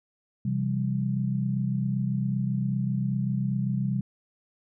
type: chord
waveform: sine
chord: C major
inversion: none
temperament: equal with one note detuned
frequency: 130.81 / 168.37 / 196 Hz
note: C3 / E3 / G3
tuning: 0 / +37 / 0 cents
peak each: -27 / -33 / -28 dBFS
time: 0.45-4.01 s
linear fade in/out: 5 ms
effects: none